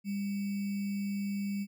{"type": "tone with sample-and-hold", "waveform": "sine", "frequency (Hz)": 200, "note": "G3", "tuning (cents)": 35, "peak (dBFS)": -31, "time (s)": [0.04, 1.67], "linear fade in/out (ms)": 50, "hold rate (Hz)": 2450, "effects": []}